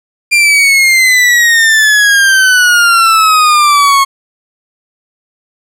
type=exponential sweep; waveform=40% pulse; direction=down; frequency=2397 to 1089 Hz; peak=-4 dBFS; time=0.31-4.05 s; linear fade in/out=20 ms; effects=low-pass 12000 Hz 12 dB/octave + 7-bit